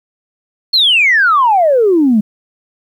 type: exponential sweep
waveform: sine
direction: down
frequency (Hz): 4381 to 201.3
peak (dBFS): -6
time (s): 0.73-2.21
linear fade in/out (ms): 10
effects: tanh soft clip ceiling -2 dBFS + 8-bit